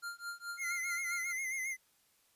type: tone with tremolo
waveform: square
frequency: 1396.9 Hz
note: F6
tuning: in tune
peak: -38 dBFS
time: 0.02-1.33 s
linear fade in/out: 20 ms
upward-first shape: triangle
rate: 4.7 Hz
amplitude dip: 100%
type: tone with vibrato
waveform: square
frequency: 2093 Hz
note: C7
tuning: in tune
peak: -36 dBFS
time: 0.57-1.77 s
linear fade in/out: 50 ms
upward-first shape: sine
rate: 7.4 Hz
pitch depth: 58 cents each way
effects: white hiss -71 dBFS RMS until 2.35 s + resampled to 32000 Hz